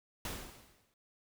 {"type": "noise with exponential decay", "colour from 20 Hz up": "pink", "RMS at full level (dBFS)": -38, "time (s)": [0.25, 0.94], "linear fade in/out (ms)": 2, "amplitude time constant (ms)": 150, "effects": []}